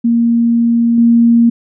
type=tone with level steps; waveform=sine; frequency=233.6 Hz; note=A#3; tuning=4 cents sharp; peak=-8 / -5 dBFS; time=0.04-1.5 s; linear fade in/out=10 ms; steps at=0.98 s; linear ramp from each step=2 ms; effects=none